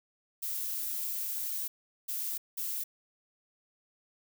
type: noise bursts at uneven times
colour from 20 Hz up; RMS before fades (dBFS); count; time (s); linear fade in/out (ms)
violet; -35; 3; 0.42-1.68 / 2.08-2.38 / 2.57-2.84; 10
effects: none